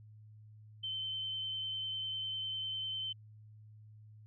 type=tone with vibrato; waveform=sine; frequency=3082 Hz; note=G7; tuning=30 cents flat; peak=-36 dBFS; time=0.83-3.13 s; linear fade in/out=10 ms; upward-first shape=triangle; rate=10 Hz; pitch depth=13 cents each way; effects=added 107 Hz sine -53 dBFS peak until 4.26 s